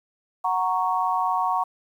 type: chord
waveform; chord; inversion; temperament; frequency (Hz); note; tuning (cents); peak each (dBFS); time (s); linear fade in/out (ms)
sine; F# major; none; equal; 740 / 932.3 / 1108.7; F#5 / A#5 / C#6; 0 / 0 / 0; -25; 0.44-1.64; 10
effects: 9-bit

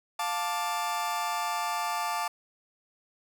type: chord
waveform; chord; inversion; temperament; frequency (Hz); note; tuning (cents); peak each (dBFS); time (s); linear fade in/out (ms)
40% pulse; D minor; first; just; 704.8 / 881 / 1174.7; F5 / A5 / D6; +16 / +2 / 0; -34 / -31 / -32; 0.19-2.28; 5
effects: none

